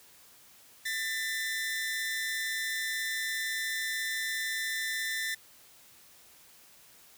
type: tone pair together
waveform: sawtooth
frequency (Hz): 1783 / 2001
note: A6 / B6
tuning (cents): +22 / +22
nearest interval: major second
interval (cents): 200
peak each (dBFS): -29 / -33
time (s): 0.85-5.35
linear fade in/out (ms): 10
effects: white hiss -57 dBFS RMS until 7.17 s